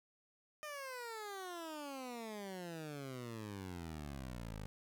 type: exponential sweep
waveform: 15% pulse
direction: down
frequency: 614 to 50 Hz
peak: -38 dBFS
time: 0.63-4.66 s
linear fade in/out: 0 ms
effects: none